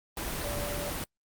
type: tone in noise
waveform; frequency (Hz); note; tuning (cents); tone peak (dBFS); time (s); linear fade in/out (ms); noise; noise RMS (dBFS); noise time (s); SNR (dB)
sine; 580; D5; -22; -36; 0.44-0.9; 2; pink; -34; 0.17-1.04; -5
effects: noise-tail reverb RT60 0.1 s tail -25 dB re dry + Opus 24 kbps